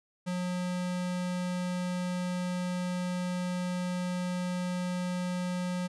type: tone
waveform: square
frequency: 180 Hz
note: F#3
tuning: 47 cents flat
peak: -31 dBFS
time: 0.26-5.88 s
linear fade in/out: 20 ms
effects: resampled to 24000 Hz